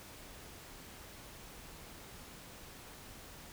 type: silence
effects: pink hiss -52 dBFS RMS until 3.52 s